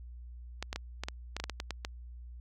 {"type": "clicks", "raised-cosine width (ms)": 0.2, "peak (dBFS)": -18, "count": 12, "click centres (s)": [0.626, 0.729, 0.76, 1.036, 1.085, 1.366, 1.4, 1.44, 1.497, 1.601, 1.707, 1.849], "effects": ["added 60 Hz sine -44 dBFS peak until 2.4 s"]}